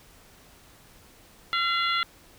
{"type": "harmonic tone with a mistuned harmonic", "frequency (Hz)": 683, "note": "F5", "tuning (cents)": -39, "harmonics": [2, 3, 4, 5, 6], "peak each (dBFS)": [-26, -29, -34, -30, -34], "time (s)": [1.53, 2.03], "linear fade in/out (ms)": 0, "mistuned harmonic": 4, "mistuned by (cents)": 60, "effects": ["pink hiss -54 dBFS RMS until 2.38 s"]}